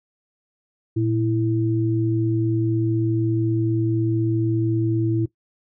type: tone pair together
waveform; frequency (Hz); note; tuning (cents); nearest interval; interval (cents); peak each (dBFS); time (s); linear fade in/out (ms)
sine; 115.19 / 329.6; A#2 / E4; -20 / 0; octave + tritone; 1820; -21; 0.96-5.26; 10
effects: noise-tail reverb RT60 0.1 s tail -17 dB re dry